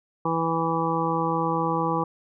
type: harmonic tone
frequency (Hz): 164.4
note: E3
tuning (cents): -4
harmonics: 1 / 2 / 3 / 5 / 6 / 7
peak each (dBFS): -29 / -29 / -29 / -29 / -29 / -29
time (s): 0.25-2.04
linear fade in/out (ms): 5
effects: none